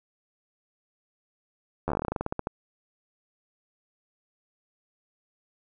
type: slowing click train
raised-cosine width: 1 ms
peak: -14 dBFS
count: 18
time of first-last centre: 1.88-2.471 s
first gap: 11 ms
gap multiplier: 1.13
effects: none